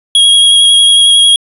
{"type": "tone with vibrato", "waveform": "square", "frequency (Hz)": 3294, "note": "G#7", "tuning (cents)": -15, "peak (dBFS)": -4, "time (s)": [0.15, 1.36], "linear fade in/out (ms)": 2, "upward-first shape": "square", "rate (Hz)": 11, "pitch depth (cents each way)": 13, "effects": ["resampled to 32000 Hz"]}